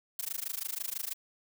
blue noise with amplitude modulation, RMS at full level -33 dBFS, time 0.19-1.14 s, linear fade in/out 2 ms, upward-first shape sine, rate 26.1 Hz, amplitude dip 100%, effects none

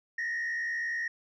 sine tone with frequency modulation, 1864.7 Hz, A#6, in tune, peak -28 dBFS, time 0.18-1.08 s, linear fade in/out 5 ms, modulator 68.5 Hz, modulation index 0.85, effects tanh soft clip ceiling -28 dBFS

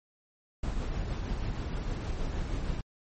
brown noise with tremolo, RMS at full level -31 dBFS, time 0.63-2.81 s, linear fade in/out 5 ms, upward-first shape triangle, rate 6.4 Hz, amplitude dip 35%, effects MP3 32 kbps

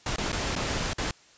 pink noise with dropouts, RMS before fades -29 dBFS, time 0.06-1.11 s, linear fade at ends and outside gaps 2 ms, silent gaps 0.161-0.182 / 0.319-0.328 / 0.554-0.562 / 0.933-0.982 s, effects white hiss -56 dBFS RMS until 1.37 s + resampled to 16000 Hz

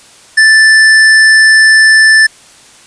triangle tone with hard clipping, 1760 Hz, A6, in tune, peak -4 dBFS, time 0.37-2.27 s, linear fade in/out 10 ms, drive 17 dB, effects white hiss -39 dBFS RMS until 2.86 s + resampled to 22050 Hz

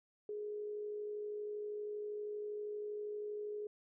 sine tone with amplitude modulation, 418.6 Hz, G#4, 14 cents sharp, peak -38 dBFS, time 0.29-3.67 s, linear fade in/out 2 ms, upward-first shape sine, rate 52.6 Hz, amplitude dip 30%, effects none

